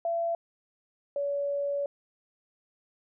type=tone pair in turn; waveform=sine; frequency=675 / 567.6 Hz; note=E5 / C#5; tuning=+41 / +41 cents; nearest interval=minor third; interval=300 cents; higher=first; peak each=-26 / -27 dBFS; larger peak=first; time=0.05-0.35 / 1.16-1.86 s; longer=second; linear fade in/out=2 ms; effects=none